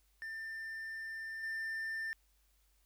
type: tone with level steps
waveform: triangle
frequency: 1791 Hz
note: A6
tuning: 30 cents sharp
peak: -39 / -35 dBFS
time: 0.22-2.13 s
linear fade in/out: 0 ms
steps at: 1.43 s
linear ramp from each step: 5 ms
effects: added 50 Hz sine -70 dBFS peak until 2.85 s + white hiss -75 dBFS RMS until 2.85 s